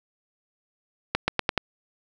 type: accelerating click train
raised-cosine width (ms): 0.3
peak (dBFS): -5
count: 5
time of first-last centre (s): 1.15-1.577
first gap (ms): 130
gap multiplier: 0.87
effects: none